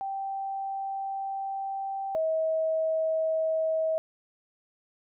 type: tone pair in turn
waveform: sine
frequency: 781 / 639.7 Hz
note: G5 / D#5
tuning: -7 / +48 cents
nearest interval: minor third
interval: 345 cents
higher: first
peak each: -30 / -24 dBFS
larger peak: second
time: 0.01-2.15 / 2.15-3.98 s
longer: first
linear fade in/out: 0 ms
effects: none